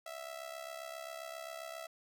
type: tone with amplitude modulation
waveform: sawtooth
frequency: 659.3 Hz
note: E5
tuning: in tune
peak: -36 dBFS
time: 0.06-1.87 s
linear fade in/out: 5 ms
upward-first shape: sine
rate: 67.5 Hz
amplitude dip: 75%
effects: none